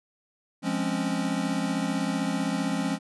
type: chord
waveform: square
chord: Db major seventh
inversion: first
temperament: equal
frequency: 174.61 / 207.7 / 261.6 / 277.2 Hz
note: F3 / Ab3 / C4 / Db4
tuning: 0 / 0 / 0 / 0 cents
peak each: -32 dBFS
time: 0.62-2.99 s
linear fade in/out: 50 ms
effects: resampled to 24000 Hz